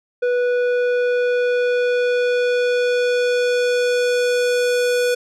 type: tone with low-pass filter sweep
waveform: square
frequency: 490.9 Hz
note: B4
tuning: 10 cents flat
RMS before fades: -18 dBFS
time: 0.22-5.15 s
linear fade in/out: 10 ms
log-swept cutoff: 1500 to 11000 Hz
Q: 0.73
effects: none